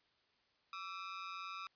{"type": "ring-modulated tone", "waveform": "sawtooth", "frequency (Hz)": 1244.5, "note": "D#6", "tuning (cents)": 0, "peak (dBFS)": -37, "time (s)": [0.73, 1.67], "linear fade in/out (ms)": 0, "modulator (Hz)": 91.1, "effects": ["white hiss -75 dBFS RMS until 1.75 s", "resampled to 11025 Hz"]}